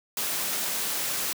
white noise, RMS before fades -29 dBFS, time 0.17-1.33 s, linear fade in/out 2 ms, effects high-pass 150 Hz 12 dB/octave

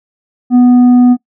sine tone with tanh clipping, 246.9 Hz, B3, in tune, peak -4 dBFS, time 0.5-1.17 s, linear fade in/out 50 ms, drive 5 dB, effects noise-tail reverb RT60 0.1 s tail -21 dB re dry

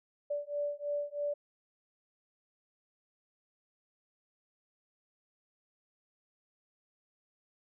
sine beating tone pair, 580 / 583.1 Hz, D5 / D5, -22 / -13 cents, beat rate 3.1 Hz, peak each -36 / -36 dBFS, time 0.3-1.34 s, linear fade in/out 10 ms, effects none

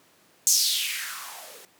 violet noise with band-pass filter sweep, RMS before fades -27 dBFS, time 0.47-1.65 s, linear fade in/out 0 ms, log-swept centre 6800 to 380 Hz, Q 4.3, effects pink hiss -59 dBFS RMS until 1.79 s + high-pass 200 Hz 12 dB/octave

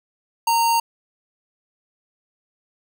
square tone with notch filter, 924 Hz, A#5, 16 cents flat, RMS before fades -18 dBFS, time 0.47-0.8 s, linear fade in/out 5 ms, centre 1900 Hz, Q 0.97, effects none

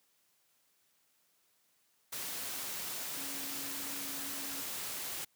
sine tone in noise, 277.2 Hz, C#4, in tune, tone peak -49 dBFS, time 3.17-4.62 s, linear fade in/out 10 ms, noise white, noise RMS -40 dBFS, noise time 2.12-5.25 s, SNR -12 dB, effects white hiss -73 dBFS RMS until 5.35 s + high-pass 100 Hz 12 dB/octave

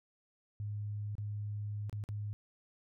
sine tone with dropouts, 104 Hz, G#2, 3 cents sharp, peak -36 dBFS, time 0.6-2.33 s, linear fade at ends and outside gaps 0 ms, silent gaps 1.153-1.182 / 1.896-1.928 / 2.039-2.089 s, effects none

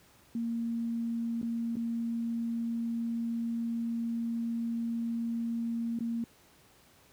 sine tone with dropouts, 231.7 Hz, A#3, 10 cents flat, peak -30 dBFS, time 0.35-6.24 s, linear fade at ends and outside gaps 2 ms, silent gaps 1.415-1.428 / 1.756-1.767 / 5.989-6.006 s, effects pink hiss -61 dBFS RMS until 7.12 s + high-pass 60 Hz 12 dB/octave

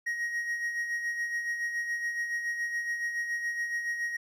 triangle tone with tremolo, 1885 Hz, A#6, 19 cents sharp, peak -26 dBFS, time 0.06-4.17 s, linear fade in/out 10 ms, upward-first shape sine, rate 7.1 Hz, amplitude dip 50%, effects none

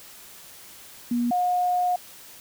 sine tone pair in turn, 240 / 719.2 Hz, B3 / F#5, -49 / -49 cents, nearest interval octave + perfect fifth, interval 1900 cents, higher second, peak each -21 / -20 dBFS, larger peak second, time 1.11-1.31 / 1.31-1.96 s, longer second, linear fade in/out 5 ms, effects white hiss -46 dBFS RMS until 2.4 s

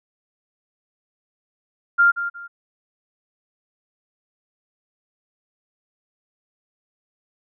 sine tone with echo, 1396.9 Hz, F6, in tune, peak -11 dBFS, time 1.98-2.12 s, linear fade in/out 20 ms, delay 180 ms, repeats 2, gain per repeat -11 dB, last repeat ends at 2.48 s, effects none

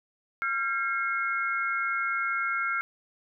sine tone cluster, 1375 / 1605 / 2162 Hz, F6 / G6 / C#7, -27 / +40 / -44 cents, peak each -28 / -34 / -31 dBFS, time 0.42-2.81 s, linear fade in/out 0 ms, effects none

